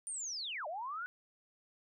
sine linear two-way sweep, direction down then up, 9250 to 577 to 1503 Hz, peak -38 dBFS, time 0.07-1.06 s, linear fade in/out 0 ms, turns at 0.67 s, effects none

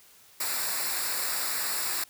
white noise with comb filter, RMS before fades -30 dBFS, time 0.4-2.04 s, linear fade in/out 5 ms, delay 0.32 ms, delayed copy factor -0.75, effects white hiss -56 dBFS RMS until 2.09 s

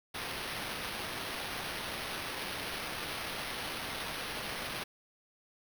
white noise with sample-and-hold, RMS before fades -39 dBFS, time 0.14-4.84 s, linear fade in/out 10 ms, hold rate 7350 Hz, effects none

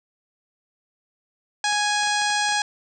harmonic tone, 830.6 Hz, G#5, in tune, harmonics 1 / 2 / 3 / 4 / 5 / 6 / 7 / 8 / 9 / 10, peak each -24 / -25 / -31 / -30 / -31 / -32 / -33 / -36 / -36 / -36 dBFS, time 1.64-2.62 s, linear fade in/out 2 ms
clicks, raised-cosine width 0.3 ms, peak -23 dBFS, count 7, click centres 1.726 / 2.033 / 2.073 / 2.218 / 2.303 / 2.489 / 2.523 s
effects none

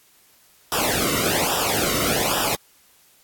pink noise with flanger, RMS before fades -22 dBFS, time 0.72-2.55 s, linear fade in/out 0 ms, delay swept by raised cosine 0.46 to 1.22 ms, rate 1.2 Hz, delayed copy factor -0.95, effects white hiss -56 dBFS RMS until 3.23 s + AAC 64 kbps

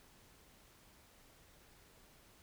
silence, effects pink hiss -64 dBFS RMS until 2.42 s

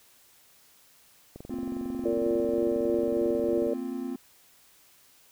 click train, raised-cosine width 2 ms, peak -28 dBFS, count 52, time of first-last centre 1.36-3.668 s, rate 22.1 Hz
triangle chord, Bb suspended second, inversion none, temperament equal with one note detuned, 231.5 / 261.6 / 349.2 Hz, Bb3 / C4 / F4, -12 / 0 / 0 cents, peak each -35 / -31 / -36 dBFS, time 1.5-4.16 s, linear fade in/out 5 ms
harmonic tone, 115.3 Hz, A#2, 19 cents flat, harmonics 3 / 4 / 5, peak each -28 / -29 / -30 dBFS, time 2.05-3.74 s, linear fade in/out 5 ms
effects white hiss -59 dBFS RMS until 5.31 s

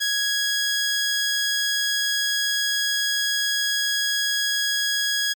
15% pulse tone, 1661.2 Hz, G#6, in tune, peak -14 dBFS, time 0-5.34 s, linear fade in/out 20 ms, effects MP3 96 kbps

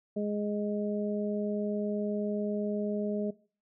harmonic tone, 207.7 Hz, G#3, in tune, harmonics 1 / 2 / 3, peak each -31 / -34 / -36 dBFS, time 0.16-3.31 s, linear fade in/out 10 ms, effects noise-tail reverb RT60 0.4 s tail -20 dB re dry

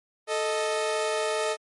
sawtooth tone pair together, 439 / 622.3 Hz, A4 / D#5, -4 / 0 cents, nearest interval tritone, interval 604 cents, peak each -24 dBFS, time 0.27-1.57 s, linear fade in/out 50 ms, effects MP3 48 kbps

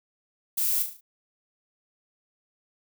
violet noise with echo, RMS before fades -26 dBFS, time 0.57-0.83 s, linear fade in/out 10 ms, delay 36 ms, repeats 5, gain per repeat -6 dB, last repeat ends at 1.01 s, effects none

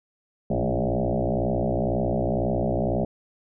sine tone with frequency modulation, 220 Hz, A3, in tune, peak -21 dBFS, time 0.5-3.05 s, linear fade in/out 5 ms, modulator 62 Hz, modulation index 7.5, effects none

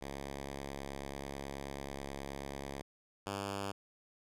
5% pulse tone pair in turn, 69.3 / 99.26 Hz, C#2 / G2, 0 / +22 cents, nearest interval tritone, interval 622 cents, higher second, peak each -30 / -26 dBFS, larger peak second, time 0.01-2.82 / 3.26-3.72 s, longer first, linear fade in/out 10 ms, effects low-pass 12000 Hz 12 dB/octave

